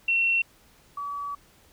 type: tone pair in turn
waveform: sine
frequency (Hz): 2718 / 1142.8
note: F7 / D6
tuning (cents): -48 / -48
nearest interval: octave + minor third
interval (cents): 1500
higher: first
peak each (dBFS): -20 / -30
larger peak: first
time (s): 0.08-0.42 / 0.97-1.35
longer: second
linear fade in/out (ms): 5
effects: pink hiss -58 dBFS RMS until 1.72 s